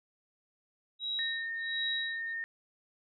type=tone with tremolo; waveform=sine; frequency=3854 Hz; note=B7; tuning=43 cents flat; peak=-31 dBFS; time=0.99-2.34 s; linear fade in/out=50 ms; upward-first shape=sine; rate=1.4 Hz; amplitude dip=100%
type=tone; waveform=sine; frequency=1830 Hz; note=A#6; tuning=32 cents flat; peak=-34 dBFS; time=1.19-2.44 s; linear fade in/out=0 ms
effects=none